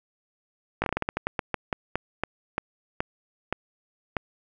slowing click train, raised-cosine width 0.5 ms, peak -10 dBFS, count 19, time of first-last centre 0.82-4.168 s, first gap 19 ms, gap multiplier 1.23, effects none

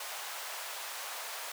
pink high-pass noise, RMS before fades -41 dBFS, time 0-1.52 s, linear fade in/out 5 ms, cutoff 660 Hz, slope 24 dB/octave, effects none

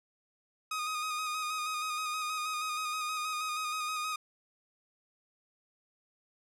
sawtooth tone with vibrato, 1244.5 Hz, D#6, in tune, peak -29 dBFS, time 0.71-4.16 s, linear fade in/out 5 ms, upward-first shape square, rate 6.3 Hz, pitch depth 25 cents each way, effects low-pass 11000 Hz 12 dB/octave

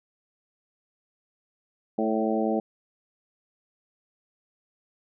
harmonic tone with a mistuned harmonic, 110 Hz, A2, in tune, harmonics 2 / 3 / 4 / 5 / 6 / 7, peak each -27 / -29 / -30 / -31 / -32 / -32 dBFS, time 1.98-2.6 s, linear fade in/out 5 ms, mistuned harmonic 5, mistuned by +20 cents, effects none

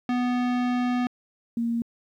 square / sine tone pair in turn, 246.9 / 233 Hz, B3 / A#3, 0 / -1 cents, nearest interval minor second, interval 101 cents, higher first, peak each -23 dBFS, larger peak neither, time 0.09-1.07 / 1.57-1.82 s, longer first, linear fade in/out 2 ms, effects low-pass 3000 Hz 12 dB/octave + 10-bit

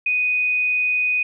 sine tone, 2489 Hz, D#7, in tune, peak -17 dBFS, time 0.06-1.23 s, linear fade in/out 5 ms, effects none

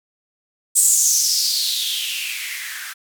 violet noise with band-pass filter sweep, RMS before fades -20 dBFS, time 0.75-2.94 s, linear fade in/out 20 ms, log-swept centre 8300 to 1500 Hz, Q 5.4, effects none

